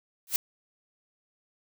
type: noise with exponential growth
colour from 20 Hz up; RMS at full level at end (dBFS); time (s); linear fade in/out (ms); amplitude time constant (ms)
blue; -20; 0.27-0.36; 1; 19
effects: none